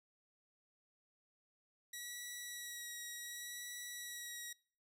10% pulse tone with vibrato, 1926 Hz, B6, 44 cents flat, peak -36 dBFS, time 1.93-4.53 s, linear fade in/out 5 ms, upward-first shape sine, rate 0.68 Hz, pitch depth 17 cents each way, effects noise-tail reverb RT60 0.5 s tail -26 dB re dry

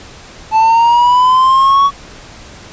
triangle linear sweep, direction up, 872 to 1129 Hz, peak -4 dBFS, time 0.51-1.91 s, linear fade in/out 50 ms, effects pink hiss -35 dBFS RMS until 2.72 s + resampled to 16000 Hz

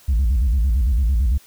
sine tone with vibrato, 61.4 Hz, B1, 9 cents flat, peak -12 dBFS, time 0.08-1.38 s, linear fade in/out 10 ms, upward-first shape square, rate 8.9 Hz, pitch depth 200 cents each way, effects tanh soft clip ceiling -13 dBFS + white hiss -50 dBFS RMS until 1.46 s

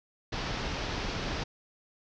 pink low-pass noise, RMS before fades -34 dBFS, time 0.32-1.44 s, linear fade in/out 10 ms, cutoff 5700 Hz, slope 48 dB/octave, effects none

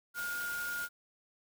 sine tone in noise, 1425 Hz, F6, 34 cents sharp, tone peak -35 dBFS, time 0.14-0.89 s, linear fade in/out 50 ms, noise white, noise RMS -44 dBFS, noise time 0.14-0.89 s, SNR +6 dB, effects none

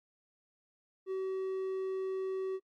triangle tone, 380 Hz, F#4, 46 cents sharp, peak -31 dBFS, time 1.06-2.6 s, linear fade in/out 50 ms, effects noise-tail reverb RT60 0.1 s tail -26 dB re dry + Opus 48 kbps

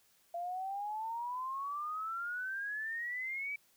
sine exponential sweep, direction up, 681 to 2314 Hz, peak -36 dBFS, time 0.34-3.56 s, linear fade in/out 5 ms, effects white hiss -69 dBFS RMS until 3.76 s

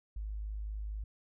sine tone, 52.2 Hz, G#1, 10 cents sharp, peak -36 dBFS, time 0.16-1.04 s, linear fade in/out 5 ms, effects none

